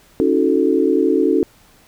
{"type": "chord", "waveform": "sine", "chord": "D# half-diminished seventh", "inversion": "third", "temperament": "equal with one note detuned", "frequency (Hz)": [277.2, 316.9, 370, 440], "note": ["C#4", "D#4", "F#4", "A4"], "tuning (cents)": [0, 32, 0, 0], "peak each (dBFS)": -18, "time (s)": [0.2, 1.43], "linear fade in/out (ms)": 0, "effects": ["pink hiss -51 dBFS RMS until 1.87 s"]}